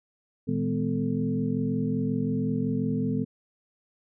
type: tone cluster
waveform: sine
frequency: 116.1 / 158.7 / 206 / 251.5 / 441.1 Hz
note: A#2 / D#3 / G#3 / B3 / A4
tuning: -7 / +35 / -14 / +32 / +4 cents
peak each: -33 / -31 / -30 / -28 / -35 dBFS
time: 0.47-3.25 s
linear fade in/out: 20 ms
effects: none